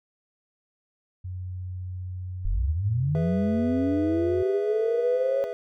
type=tone with pitch glide; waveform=sine; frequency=91.5 to 89.41 Hz; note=F#2 to F2; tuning=-19 to +41 cents; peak=-31 dBFS; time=1.24-4.43 s; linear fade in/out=10 ms; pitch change=-40 cents; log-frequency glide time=2.43-2.61 s
type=linear sweep; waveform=sine; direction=up; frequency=30.87 to 553 Hz; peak=-22 dBFS; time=2.45-5.44 s; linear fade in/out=0 ms
type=chord; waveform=triangle; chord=E major; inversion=first; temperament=just; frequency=412 / 494.4 / 659.3 Hz; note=G#4 / B4 / E5; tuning=-14 / +2 / 0 cents; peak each=-33 / -31 / -32 dBFS; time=3.15-5.53 s; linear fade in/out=0 ms
effects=none